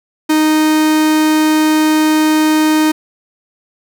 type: tone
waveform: 45% pulse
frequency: 310 Hz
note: D#4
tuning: 6 cents flat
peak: -9 dBFS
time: 0.29-2.92 s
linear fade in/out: 10 ms
effects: none